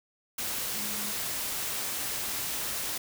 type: tone in noise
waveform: sine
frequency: 207.7 Hz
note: G#3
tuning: in tune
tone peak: -43 dBFS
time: 0.74-1.12 s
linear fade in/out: 5 ms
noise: white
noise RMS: -33 dBFS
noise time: 0.38-2.98 s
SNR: -13 dB
effects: none